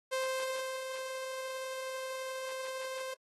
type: tone with ADSR envelope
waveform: sawtooth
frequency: 523 Hz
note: C5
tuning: 1 cent flat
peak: -27 dBFS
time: 0.11-3.14 s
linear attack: 23 ms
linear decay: 680 ms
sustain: -7 dB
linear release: 5 ms
effects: AAC 32 kbps